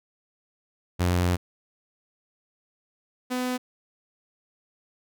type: tone pair in turn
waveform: sawtooth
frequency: 88.9 / 251.4 Hz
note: F2 / B3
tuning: +31 / +31 cents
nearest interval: octave + tritone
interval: 1800 cents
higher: second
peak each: -17 / -22 dBFS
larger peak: first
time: 0.99-1.37 / 3.3-3.58 s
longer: first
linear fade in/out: 20 ms
effects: none